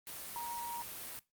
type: tone in noise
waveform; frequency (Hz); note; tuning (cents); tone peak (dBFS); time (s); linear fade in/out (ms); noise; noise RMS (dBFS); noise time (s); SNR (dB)
sine; 944; A#5; +22; -38; 0.36-0.82; 0; white; -45; 0.07-1.19; +4
effects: noise-tail reverb RT60 0.2 s tail -18 dB re dry + Opus 32 kbps